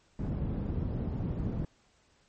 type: low-pass noise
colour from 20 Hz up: white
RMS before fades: -33 dBFS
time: 0.19-1.65 s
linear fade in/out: 2 ms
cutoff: 170 Hz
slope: 12 dB/octave
effects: pink hiss -67 dBFS RMS until 2.28 s + MP3 32 kbps